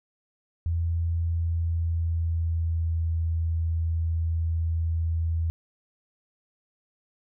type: tone with pitch glide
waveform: sine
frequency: 83.8 to 82.22 Hz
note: E2 to E2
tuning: +29 to -4 cents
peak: -23 dBFS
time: 0.66-5.5 s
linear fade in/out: 0 ms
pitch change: -33 cents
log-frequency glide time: 1.23-3.07 s
effects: none